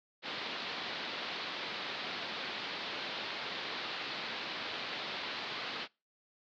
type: low-pass noise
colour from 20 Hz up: white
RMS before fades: -40 dBFS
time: 0.22-5.88 s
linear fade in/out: 50 ms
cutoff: 4400 Hz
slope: 48 dB/octave
effects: noise-tail reverb RT60 0.3 s tail -26 dB re dry + high-pass 200 Hz 12 dB/octave